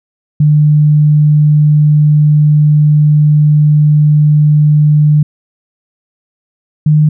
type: tone pair in turn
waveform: sine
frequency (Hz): 150 / 152.18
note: D3 / D#3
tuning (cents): +37 / -38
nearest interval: unison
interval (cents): 25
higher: second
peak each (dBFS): -4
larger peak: neither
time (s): 0.4-5.23 / 6.86-7.09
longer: first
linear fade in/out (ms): 5
effects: none